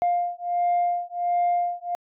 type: beating tone pair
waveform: sine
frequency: 702 / 703.4 Hz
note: F5 / F5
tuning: +9 / +12 cents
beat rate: 1.4 Hz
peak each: -23 dBFS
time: 0.02-1.95 s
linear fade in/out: 0 ms
effects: tanh soft clip ceiling -16 dBFS